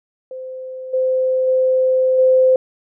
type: tone with level steps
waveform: sine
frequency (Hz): 517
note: C5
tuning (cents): -21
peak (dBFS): -27 / -14 / -12 / -9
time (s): 0.31-2.56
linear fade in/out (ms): 2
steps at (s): 0.93 / 1.47 / 2.18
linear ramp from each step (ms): 10
effects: none